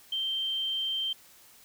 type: tone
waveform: sine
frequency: 3137 Hz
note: G7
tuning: 1 cent sharp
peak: -28 dBFS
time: 0.12-1.13 s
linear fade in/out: 5 ms
effects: white hiss -56 dBFS RMS until 1.64 s